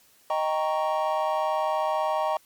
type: chord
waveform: triangle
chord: Eb dominant seventh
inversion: none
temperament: equal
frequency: 622.3 / 784 / 932.3 / 1108.7 Hz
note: Eb5 / G5 / Bb5 / Db6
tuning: 0 / 0 / 0 / 0 cents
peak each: -25 / -27 / -27 / -29 dBFS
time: 0.3-2.37 s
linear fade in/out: 2 ms
effects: white hiss -59 dBFS RMS until 2.45 s + MP3 96 kbps